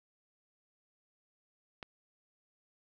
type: click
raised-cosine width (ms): 0.3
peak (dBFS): -26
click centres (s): 1.828
effects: none